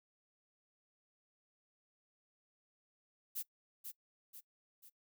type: noise with echo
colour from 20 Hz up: violet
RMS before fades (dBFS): -40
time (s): 3.35-3.43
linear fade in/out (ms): 20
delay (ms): 490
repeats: 3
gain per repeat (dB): -6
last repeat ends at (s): 4.9
effects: noise-tail reverb RT60 0.1 s tail -21 dB re dry